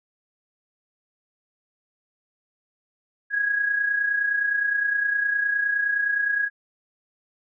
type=tone with amplitude modulation; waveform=sine; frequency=1654 Hz; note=G#6; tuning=8 cents flat; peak=-18 dBFS; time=3.3-6.5 s; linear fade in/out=50 ms; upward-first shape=sine; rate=29.7 Hz; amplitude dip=55%; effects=none